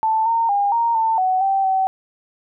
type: tone with pitch steps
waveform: sine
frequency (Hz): 882 / 917 / 808 / 930 / 895 / 747 / 778 / 763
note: A5 / A#5 / G#5 / A#5 / A5 / F#5 / G5 / G5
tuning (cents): +4 / -29 / -48 / -4 / +29 / +16 / -13 / -47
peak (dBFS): -15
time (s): 0.03-1.87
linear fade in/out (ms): 0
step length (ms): 230
effects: none